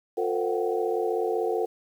sine tone cluster, 356.2 / 449 / 514 / 728 / 764 Hz, F4 / A4 / C5 / F#5 / G5, +34 / +35 / -31 / -28 / -45 cents, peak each -30 / -26 / -34 / -34 / -34 dBFS, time 0.17-1.66 s, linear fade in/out 10 ms, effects 9-bit

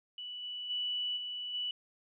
sine tone with level steps, 2960 Hz, F#7, in tune, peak -40 / -38 / -32 / -37 / -33 dBFS, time 0.18-1.71 s, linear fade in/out 2 ms, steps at 0.42 / 0.69 / 1.16 / 1.53 s, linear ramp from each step 20 ms, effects none

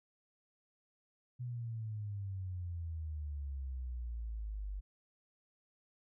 sine exponential sweep, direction down, 125.1 to 47.99 Hz, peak -38 dBFS, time 1.39-4.81 s, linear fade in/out 20 ms, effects none

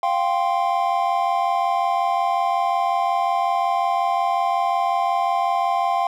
triangle chord, F suspended second, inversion none, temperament equal, 698.5 / 784 / 1046.5 Hz, F5 / G5 / C6, 0 / 0 / 0 cents, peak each -20 / -20 / -22 dBFS, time 0.03-6.07 s, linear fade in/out 2 ms, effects none

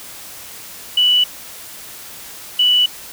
sine tone pair in turn, 2960 / 2960 Hz, F#7 / F#7, 0 / 0 cents, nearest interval unison, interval 0 cents, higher neither, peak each -10 dBFS, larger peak neither, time 0.97-1.24 / 2.59-2.86 s, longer neither, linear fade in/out 5 ms, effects white hiss -35 dBFS RMS until 3.12 s

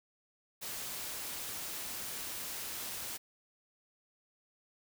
white noise, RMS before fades -41 dBFS, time 0.61-3.18 s, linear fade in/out 20 ms, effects none

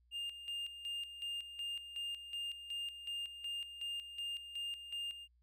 triangle tone with tremolo, 2811 Hz, F7, 11 cents sharp, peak -37 dBFS, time 0.11-5.28 s, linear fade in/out 50 ms, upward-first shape square, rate 2.7 Hz, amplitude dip 65%, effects added 60 Hz sine -68 dBFS peak until 5.42 s

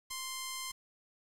5% pulse tone, 1046.5 Hz, C6, in tune, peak -26 dBFS, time 0.1-0.72 s, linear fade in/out 10 ms, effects low-pass 12000 Hz 12 dB/octave + 9-bit

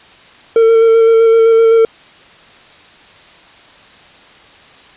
triangle tone with vibrato, 453.2 Hz, A#4, 49 cents flat, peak -3 dBFS, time 0.56-1.85 s, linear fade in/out 2 ms, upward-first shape square, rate 7.8 Hz, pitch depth 13 cents each way, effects white hiss -41 dBFS RMS until 4.96 s + resampled to 8000 Hz

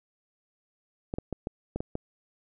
clicks, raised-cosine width 2 ms, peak -18 dBFS, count 7, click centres 1.139 / 1.185 / 1.327 / 1.471 / 1.76 / 1.805 / 1.954 s, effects none

